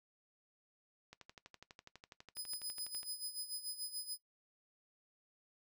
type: click train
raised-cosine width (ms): 0.2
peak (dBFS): -35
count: 24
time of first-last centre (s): 1.13-3.031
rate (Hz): 12.1
type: tone with tremolo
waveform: 15% pulse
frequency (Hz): 5010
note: D#8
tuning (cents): +11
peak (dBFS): -33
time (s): 2.35-4.18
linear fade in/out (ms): 50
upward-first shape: sine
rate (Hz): 6.9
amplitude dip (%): 75
effects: noise-tail reverb RT60 0.1 s tail -17 dB re dry